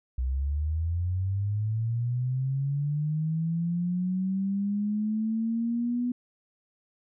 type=linear sweep; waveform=sine; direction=up; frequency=61.6 to 246.9 Hz; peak=-25 dBFS; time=0.18-6.12 s; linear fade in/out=5 ms; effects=none